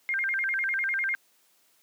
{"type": "tone with vibrato", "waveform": "sine", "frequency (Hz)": 1829, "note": "A#6", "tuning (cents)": -33, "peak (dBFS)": -25, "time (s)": [0.09, 1.15], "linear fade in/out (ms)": 0, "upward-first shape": "square", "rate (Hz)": 10, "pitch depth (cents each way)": 260, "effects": ["white hiss -65 dBFS RMS until 1.82 s", "high-pass 200 Hz 12 dB/octave"]}